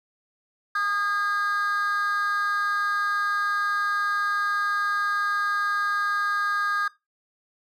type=tone pair together; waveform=triangle; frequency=1229 / 1622.6 Hz; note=D#6 / G#6; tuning=-22 / -41 cents; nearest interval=perfect fourth; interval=481 cents; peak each=-22 dBFS; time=0.75-6.88 s; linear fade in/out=5 ms; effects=noise-tail reverb RT60 0.2 s tail -18 dB re dry + tanh soft clip ceiling -18 dBFS